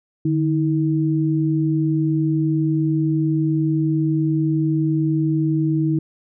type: tone pair together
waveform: sine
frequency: 150.69 / 319.3 Hz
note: D3 / D#4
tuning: +45 / +45 cents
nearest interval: octave + minor second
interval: 1300 cents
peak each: -19 dBFS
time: 0.25-5.99 s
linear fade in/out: 5 ms
effects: none